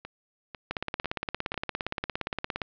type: two click trains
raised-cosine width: 0.3 ms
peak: -22 / -13 dBFS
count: 5 / 34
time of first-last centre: 0.05-2.04 / 0.71-2.618 s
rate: 2.01 / 17.3 Hz
effects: low-pass 4000 Hz 12 dB/octave